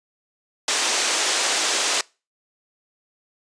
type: band-pass noise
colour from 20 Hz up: white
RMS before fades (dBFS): -22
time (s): 0.68-2.01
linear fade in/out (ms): 2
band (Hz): 320 to 7800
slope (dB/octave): 24
effects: noise-tail reverb RT60 0.3 s tail -24 dB re dry + resampled to 22050 Hz

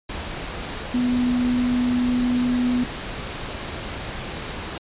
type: tone in noise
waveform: sine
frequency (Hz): 246.9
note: B3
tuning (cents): 0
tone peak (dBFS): -18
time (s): 0.94-2.84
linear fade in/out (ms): 5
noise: pink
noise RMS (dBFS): -31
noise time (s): 0.09-4.78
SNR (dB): +10
effects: resampled to 8000 Hz

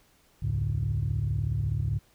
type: tone cluster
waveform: sine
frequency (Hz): 66.7 / 81.2 / 105.8 / 142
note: C2 / E2 / G#2 / C#3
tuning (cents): +34 / -26 / +33 / +42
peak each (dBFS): -33 / -33 / -27 / -30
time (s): 0.42-1.99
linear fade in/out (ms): 10
effects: tanh soft clip ceiling -19 dBFS + pink hiss -63 dBFS RMS until 2.14 s

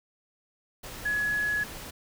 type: tone in noise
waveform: sine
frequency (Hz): 1689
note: G#6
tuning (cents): +29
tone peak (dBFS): -25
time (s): 1.05-1.64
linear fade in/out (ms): 10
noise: pink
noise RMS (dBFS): -41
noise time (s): 0.83-1.91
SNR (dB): +13
effects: none

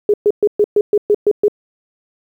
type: tone bursts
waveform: sine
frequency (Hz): 415.3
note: G#4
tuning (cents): 0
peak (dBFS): -8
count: 9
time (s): 0.09-1.482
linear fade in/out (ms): 2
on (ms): 48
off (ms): 120
effects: 8-bit

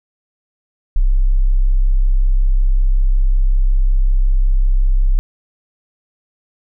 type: tone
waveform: sine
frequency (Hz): 32.7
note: C1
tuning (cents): 0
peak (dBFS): -9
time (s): 0.96-5.19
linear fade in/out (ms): 0
effects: none

